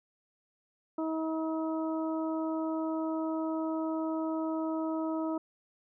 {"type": "harmonic tone", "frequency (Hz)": 319.4, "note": "D#4", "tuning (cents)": 45, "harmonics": [1, 2, 3, 4], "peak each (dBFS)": [-31, -37, -41, -43], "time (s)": [0.98, 5.38], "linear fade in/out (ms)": 5, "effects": []}